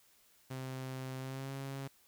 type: tone with pitch glide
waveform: sawtooth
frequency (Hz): 130.81 to 136.29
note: C3 to C#3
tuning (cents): 0 to -29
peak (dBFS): -36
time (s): 0.5-1.88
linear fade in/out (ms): 10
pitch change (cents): +71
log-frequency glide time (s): 1.19-1.52
effects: white hiss -67 dBFS RMS until 2.07 s